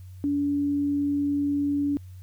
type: tone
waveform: sine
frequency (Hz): 286.1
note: D4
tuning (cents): -45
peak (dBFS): -22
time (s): 0.24-1.97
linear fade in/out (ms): 0
effects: added 92 Hz sine -40 dBFS peak until 2.22 s + white hiss -63 dBFS RMS until 2.22 s